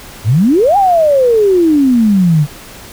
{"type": "exponential two-way sweep", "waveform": "sine", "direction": "up then down", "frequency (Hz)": [93.9, 822, 141.3], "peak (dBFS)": -6, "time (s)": [0.24, 2.47], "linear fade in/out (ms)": 50, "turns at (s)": 0.77, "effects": ["pink hiss -33 dBFS RMS until 2.92 s"]}